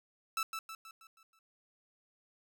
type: tone with echo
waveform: sawtooth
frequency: 1318.5 Hz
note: E6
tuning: in tune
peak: -28 dBFS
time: 0.37-0.43 s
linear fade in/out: 2 ms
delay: 160 ms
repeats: 6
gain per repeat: -6 dB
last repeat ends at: 1.39 s
effects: none